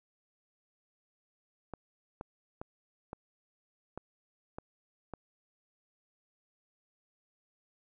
clicks, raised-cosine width 1 ms, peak -26 dBFS, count 7, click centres 1.737 / 2.211 / 2.615 / 3.131 / 3.976 / 4.585 / 5.137 s, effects none

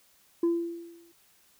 sine tone with exponential decay, 339.1 Hz, E4, 49 cents sharp, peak -18 dBFS, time 0.43-1.12 s, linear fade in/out 5 ms, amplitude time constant 150 ms, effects tanh soft clip ceiling -20 dBFS + white hiss -63 dBFS RMS until 1.59 s

